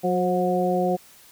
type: harmonic tone with a mistuned harmonic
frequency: 181.7 Hz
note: F#3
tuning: 31 cents flat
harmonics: 1 / 2 / 3 / 4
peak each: -25 / -25 / -25 / -25 dBFS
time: 0.03-0.97 s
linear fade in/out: 20 ms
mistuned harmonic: 3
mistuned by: -37 cents
effects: white hiss -51 dBFS RMS until 1.31 s